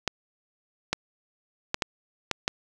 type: clicks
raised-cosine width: 0.2 ms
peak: -7 dBFS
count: 6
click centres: 0.077 / 0.93 / 1.744 / 1.822 / 2.313 / 2.479 s
effects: none